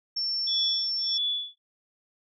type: tone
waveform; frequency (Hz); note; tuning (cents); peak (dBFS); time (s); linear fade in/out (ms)
sine; 5420; E8; +47; -26; 0.16-1.18; 10
type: tone with tremolo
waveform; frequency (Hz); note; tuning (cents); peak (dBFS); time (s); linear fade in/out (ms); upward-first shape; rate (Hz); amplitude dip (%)
sine; 3437; A7; -41; -24; 0.47-1.58; 5; sine; 1.6; 100
effects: none